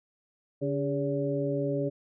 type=harmonic tone with a mistuned harmonic; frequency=142.4 Hz; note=C#3; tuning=47 cents sharp; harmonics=1 / 2 / 3 / 4; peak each=-32 / -32 / -32 / -32 dBFS; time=0.61-1.9 s; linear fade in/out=20 ms; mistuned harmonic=3; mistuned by=-73 cents; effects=none